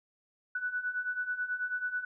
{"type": "beating tone pair", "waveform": "sine", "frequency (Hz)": [1479, 1488.2], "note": ["F#6", "F#6"], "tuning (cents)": [-1, 10], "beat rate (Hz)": 9.2, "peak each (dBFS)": [-37, -33], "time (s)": [0.55, 2.05], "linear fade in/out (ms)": 5, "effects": []}